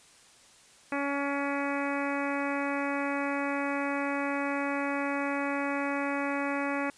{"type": "harmonic tone", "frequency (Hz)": 281.5, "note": "C#4", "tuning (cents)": 27, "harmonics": [1, 2, 3, 4, 5, 6, 7, 8, 9], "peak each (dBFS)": [-32, -35, -37, -38, -39, -40, -40, -41, -42], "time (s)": [0.92, 6.9], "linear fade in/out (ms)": 2, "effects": ["white hiss -57 dBFS RMS until 6.97 s", "resampled to 22050 Hz"]}